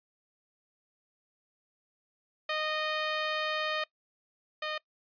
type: tone pair in turn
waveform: 10% pulse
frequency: 617 / 614.1 Hz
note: D#5 / D#5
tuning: -15 / -23 cents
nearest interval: unison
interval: 8 cents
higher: first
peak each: -21 / -24 dBFS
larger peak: first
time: 2.49-3.84 / 4.62-4.78 s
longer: first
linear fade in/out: 5 ms
effects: noise-tail reverb RT60 0.1 s tail -22 dB re dry + resampled to 11025 Hz